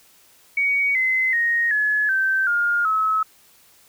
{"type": "tone with pitch steps", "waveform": "sine", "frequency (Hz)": [2247, 2049, 1867.8, 1702.9, 1552.6, 1415.5, 1290.6], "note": ["C#7", "C7", "A#6", "G#6", "G6", "F6", "E6"], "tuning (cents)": [23, -37, 3, 43, -17, 23, -37], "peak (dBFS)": -17, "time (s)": [0.57, 3.23], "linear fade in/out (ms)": 5, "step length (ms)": 380, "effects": ["white hiss -54 dBFS RMS until 3.88 s"]}